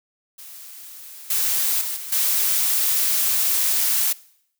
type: noise with level steps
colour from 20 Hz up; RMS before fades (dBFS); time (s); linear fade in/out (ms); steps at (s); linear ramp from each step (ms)
blue; -40 / -21 / -27 / -33 / -20; 0.38-4.13; 10; 1.3 / 1.81 / 1.96 / 2.12; 5
effects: noise-tail reverb RT60 0.7 s tail -21 dB re dry